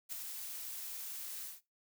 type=noise with ADSR envelope; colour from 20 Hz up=blue; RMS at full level=-39 dBFS; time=0.09-1.61 s; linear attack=35 ms; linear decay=5 ms; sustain=-5 dB; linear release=160 ms; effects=noise-tail reverb RT60 0.2 s tail -17 dB re dry